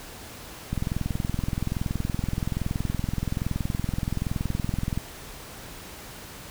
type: click train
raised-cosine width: 5 ms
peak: -14 dBFS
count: 91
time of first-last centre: 0.73-4.975 s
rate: 21.2 Hz
effects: pink hiss -42 dBFS RMS until 6.5 s